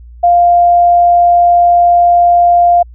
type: tone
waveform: sine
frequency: 698.5 Hz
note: F5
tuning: in tune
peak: -4 dBFS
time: 0.23-2.83 s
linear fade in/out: 10 ms
effects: added 59 Hz sine -31 dBFS peak until 2.94 s